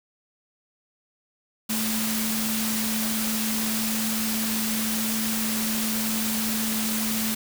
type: tone in noise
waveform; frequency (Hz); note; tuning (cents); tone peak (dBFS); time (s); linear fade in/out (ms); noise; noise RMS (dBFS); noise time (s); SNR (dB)
sine; 220; A3; 0; -27; 1.69-7.35; 10; white; -28; 1.69-7.35; -2
effects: none